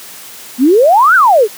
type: exponential two-way sweep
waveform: sine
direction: up then down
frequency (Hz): 233.1 to 1574 to 383.3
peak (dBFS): -4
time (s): 0.58-1.48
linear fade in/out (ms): 50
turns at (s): 1.15
effects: white hiss -32 dBFS RMS until 1.57 s + high-pass 150 Hz 12 dB/octave